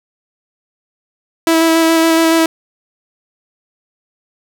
sawtooth tone with vibrato, 326.8 Hz, E4, 15 cents flat, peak -5 dBFS, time 1.47-2.46 s, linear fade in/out 2 ms, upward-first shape square, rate 7.1 Hz, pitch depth 11 cents each way, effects none

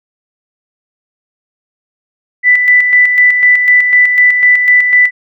sine tone with tremolo, 1985 Hz, B6, 8 cents sharp, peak -3 dBFS, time 2.43-5.11 s, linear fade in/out 50 ms, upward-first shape square, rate 4 Hz, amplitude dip 45%, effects none

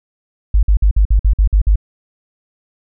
sine tone bursts, 50.6 Hz, G#1, 44 cents flat, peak -7 dBFS, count 9, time 0.54-1.758 s, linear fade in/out 5 ms, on 90 ms, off 51 ms, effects none

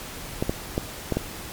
clicks, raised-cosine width 2 ms, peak -9 dBFS, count 5, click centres 0.425 / 0.495 / 0.779 / 1.123 / 1.17 s, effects pink hiss -37 dBFS RMS until 1.52 s + MP3 96 kbps

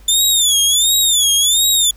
20% pulse tone with vibrato, 3520 Hz, A7, in tune, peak -5 dBFS, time 0.08-1.91 s, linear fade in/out 5 ms, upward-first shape sine, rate 1.4 Hz, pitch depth 140 cents each way, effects added 50 Hz sine -39 dBFS peak until 1.96 s + pink hiss -50 dBFS RMS until 1.96 s

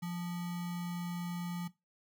sine tone with sample-and-hold, 174.61 Hz, F3, in tune, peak -35 dBFS, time 0.02-1.68 s, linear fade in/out 10 ms, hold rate 1050 Hz, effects noise-tail reverb RT60 0.2 s tail -17 dB re dry

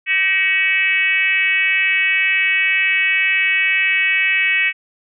sine tone with frequency modulation, 2251 Hz, C#7, 26 cents sharp, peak -13 dBFS, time 0.06-4.73 s, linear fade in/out 50 ms, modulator 350 Hz, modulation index 1.3, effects none

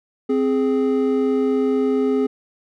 triangle tone pair together, 261.6 / 417.1 Hz, C4 / G#4, 0 / +7 cents, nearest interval minor sixth, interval 807 cents, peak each -17 dBFS, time 0.29-2.27 s, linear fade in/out 10 ms, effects none

